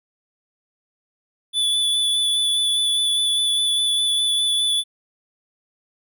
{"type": "tone with vibrato", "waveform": "square", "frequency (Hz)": 3463, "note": "A7", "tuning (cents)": -28, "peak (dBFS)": -18, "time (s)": [1.53, 4.84], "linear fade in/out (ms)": 50, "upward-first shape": "sine", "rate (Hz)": 4.9, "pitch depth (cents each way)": 13, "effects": []}